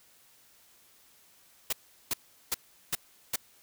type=noise bursts; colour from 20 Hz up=white; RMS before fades=-29 dBFS; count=5; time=1.7-3.36 s; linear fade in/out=5 ms; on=28 ms; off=380 ms; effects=white hiss -61 dBFS RMS until 3.62 s